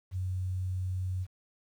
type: tone with quantisation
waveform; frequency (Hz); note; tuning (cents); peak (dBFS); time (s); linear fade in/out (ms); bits
sine; 92.5; F#2; 0; -30; 0.11-1.27; 50; 10
effects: none